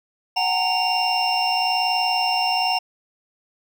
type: tone cluster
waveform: triangle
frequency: 740 / 801 / 921 / 2784 / 5340 Hz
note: F#5 / G5 / A#5 / F7 / E8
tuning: 0 / +37 / -21 / -6 / +22 cents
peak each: -21 / -26 / -25 / -23 / -24 dBFS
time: 0.36-2.79 s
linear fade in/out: 10 ms
effects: none

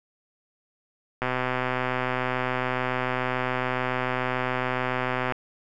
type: click train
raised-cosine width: 0.5 ms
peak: -11 dBFS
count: 522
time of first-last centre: 1.22-5.322 s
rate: 127 Hz
effects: none

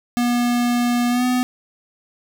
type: tone with pitch glide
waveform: square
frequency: 241.6 to 250.3 Hz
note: B3 to B3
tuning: -38 to +23 cents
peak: -17 dBFS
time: 0.17-1.43 s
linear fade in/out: 0 ms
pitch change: +61 cents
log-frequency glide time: 1.09-1.25 s
effects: none

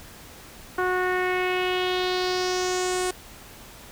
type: tone with low-pass filter sweep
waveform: sawtooth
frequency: 365.9 Hz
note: F#4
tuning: 19 cents flat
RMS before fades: -25 dBFS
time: 0.78-3.11 s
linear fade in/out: 5 ms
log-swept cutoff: 1400 to 9100 Hz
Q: 3
effects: pink hiss -45 dBFS RMS until 3.91 s

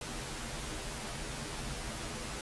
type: noise with comb filter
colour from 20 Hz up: pink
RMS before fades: -40 dBFS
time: 0.01-2.41 s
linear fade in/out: 2 ms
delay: 11 ms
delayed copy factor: -0.8
effects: resampled to 24000 Hz

